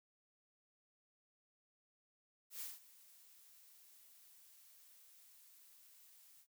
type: noise with ADSR envelope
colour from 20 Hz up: blue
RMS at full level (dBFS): -45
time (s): 2.5-6.47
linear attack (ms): 110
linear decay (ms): 180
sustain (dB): -19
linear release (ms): 70
effects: noise-tail reverb RT60 0.1 s tail -22 dB re dry